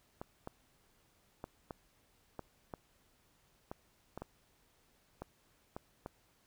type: clicks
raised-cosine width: 1 ms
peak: -28 dBFS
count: 12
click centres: 0.215 / 0.474 / 1.441 / 1.708 / 2.393 / 2.738 / 3.715 / 4.176 / 4.22 / 5.22 / 5.765 / 6.061 s
effects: pink hiss -71 dBFS RMS until 6.46 s